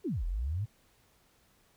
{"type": "exponential two-way sweep", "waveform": "sine", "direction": "down then up", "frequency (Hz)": [440, 38.89, 115.4], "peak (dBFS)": -30, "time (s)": [0.04, 0.66], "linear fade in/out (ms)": 20, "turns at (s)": 0.25, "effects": ["pink hiss -67 dBFS RMS until 1.76 s"]}